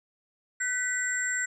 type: tone cluster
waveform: sine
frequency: 1512 / 1957 / 7450 Hz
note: F#6 / B6 / A#8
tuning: +37 / -16 / -2 cents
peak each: -31 dBFS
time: 0.6-1.46 s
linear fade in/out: 10 ms
effects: none